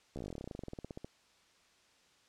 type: slowing click train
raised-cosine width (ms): 2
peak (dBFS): -29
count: 26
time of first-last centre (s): 0.16-1.045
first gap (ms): 14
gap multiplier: 1.07
effects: white hiss -67 dBFS RMS until 2.28 s + low-pass 6000 Hz 12 dB/octave